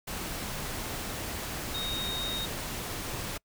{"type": "tone in noise", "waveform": "sine", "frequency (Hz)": 3729, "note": "A#7", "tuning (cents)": 0, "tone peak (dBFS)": -32, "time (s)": [1.74, 2.46], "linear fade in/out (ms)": 10, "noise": "pink", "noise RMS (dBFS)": -36, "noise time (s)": [0.07, 3.38], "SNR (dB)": 1, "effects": ["noise-tail reverb RT60 0.1 s tail -26 dB re dry"]}